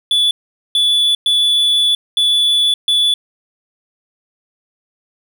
triangle tone bursts at uneven times, 3449 Hz, A7, 35 cents flat, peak -9 dBFS, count 5, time 0.11-0.31 / 0.75-1.15 / 1.26-1.95 / 2.17-2.74 / 2.88-3.14 s, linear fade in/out 2 ms, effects none

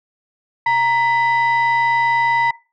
sine tone pair together, 932.3 / 1992.1 Hz, A#5 / B6, 0 / +14 cents, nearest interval octave + minor second, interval 1314 cents, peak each -13 / -17 dBFS, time 0.66-2.51 s, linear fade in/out 5 ms, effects noise-tail reverb RT60 0.3 s tail -21 dB re dry + tanh soft clip ceiling -10 dBFS

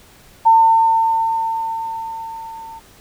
sine tone with level ramp, 902 Hz, A5, 43 cents sharp, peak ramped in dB -6 to -32 dBFS, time 0.45-2.8 s, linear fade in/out 20 ms, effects pink hiss -47 dBFS RMS until 3 s

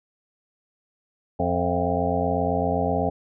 harmonic tone with a mistuned harmonic, 87.8 Hz, F2, 10 cents sharp, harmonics 1 / 2 / 3 / 5 / 6 / 7 / 8 / 9, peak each -29 / -29 / -29 / -29 / -29 / -29 / -29 / -29 dBFS, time 1.39-3.1 s, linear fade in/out 10 ms, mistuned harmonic 7, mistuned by +81 cents, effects none

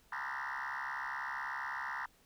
sine tone with frequency modulation, 1396.9 Hz, F6, in tune, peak -35 dBFS, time 0.12-2.06 s, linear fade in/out 5 ms, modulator 68 Hz, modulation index 7.7, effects tanh soft clip ceiling -35 dBFS + pink hiss -67 dBFS RMS until 2.25 s

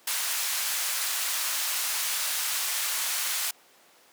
white band-pass noise, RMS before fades -29 dBFS, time 0.07-3.51 s, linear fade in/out 5 ms, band 940 to 14000 Hz, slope 12 dB/octave, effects pink hiss -57 dBFS RMS until 4.12 s + high-pass 400 Hz 12 dB/octave

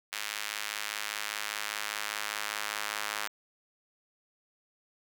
square tone with high-pass filter sweep, 52.5 Hz, G#1, 19 cents sharp, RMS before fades -36 dBFS, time 0.12-3.28 s, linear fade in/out 10 ms, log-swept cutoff 2000 to 1300 Hz, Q 0.98, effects none

